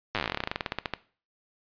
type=slowing click train; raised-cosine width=0.3 ms; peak=-12 dBFS; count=26; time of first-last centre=0.15-0.937 s; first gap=8 ms; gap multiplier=1.1; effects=noise-tail reverb RT60 0.4 s tail -18 dB re dry + resampled to 11025 Hz